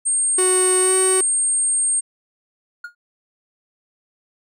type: tone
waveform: sine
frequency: 8580 Hz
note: C9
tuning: 42 cents sharp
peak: -16 dBFS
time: 0.05-2.01 s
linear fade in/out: 20 ms
type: tone with pitch glide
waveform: 45% pulse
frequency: 369 to 374.8 Hz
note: F#4 to F#4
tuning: -5 to +22 cents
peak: -18 dBFS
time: 0.38-1.21 s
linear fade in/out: 5 ms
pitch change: +27 cents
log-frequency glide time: 0.8-0.94 s
type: tone with exponential decay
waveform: triangle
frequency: 1429 Hz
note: F6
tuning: 39 cents sharp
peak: -24 dBFS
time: 2.84-2.95 s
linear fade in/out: 5 ms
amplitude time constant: 23 ms
effects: none